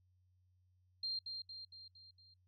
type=tone with echo; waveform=sine; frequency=4186 Hz; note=C8; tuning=in tune; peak=-37 dBFS; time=1.03-1.19 s; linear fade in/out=5 ms; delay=230 ms; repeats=5; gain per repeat=-5 dB; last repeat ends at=2.34 s; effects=noise-tail reverb RT60 0.1 s tail -25 dB re dry + added 91 Hz sine -70 dBFS peak until 2.47 s